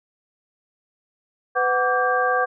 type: tone cluster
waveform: sine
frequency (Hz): 502 / 742 / 1160 / 1593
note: B4 / F#5 / D6 / G6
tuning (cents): +28 / +5 / -22 / +27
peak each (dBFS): -23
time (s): 1.55-2.46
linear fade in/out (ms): 20
effects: none